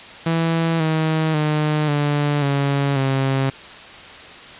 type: tone with pitch steps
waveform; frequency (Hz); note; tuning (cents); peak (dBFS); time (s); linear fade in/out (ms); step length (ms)
sawtooth; 164.81 / 158.28 / 152.01 / 145.98 / 140.2 / 134.64; E3 / D#3 / D#3 / D3 / C#3 / C3; 0 / +30 / -40 / -10 / +20 / +50; -13; 0.26-3.5; 5; 540
effects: white hiss -38 dBFS RMS until 4.59 s + resampled to 8000 Hz